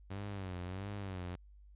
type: tone with vibrato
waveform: sawtooth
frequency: 95.2 Hz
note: F#2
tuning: 50 cents sharp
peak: -36 dBFS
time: 0.1-1.36 s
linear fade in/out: 10 ms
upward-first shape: sine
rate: 1.5 Hz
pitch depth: 120 cents each way
effects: added 50 Hz sine -55 dBFS peak until 1.75 s + resampled to 8000 Hz